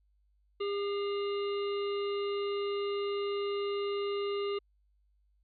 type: harmonic tone with a mistuned harmonic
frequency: 403.2 Hz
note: G4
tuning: 49 cents sharp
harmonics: 1 / 3 / 5 / 7 / 9 / 10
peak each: -31 / -41 / -48 / -45 / -52 / -52 dBFS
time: 0.6-4.59 s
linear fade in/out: 10 ms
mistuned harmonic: 5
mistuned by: +61 cents
effects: added 50 Hz sine -67 dBFS peak until 5.43 s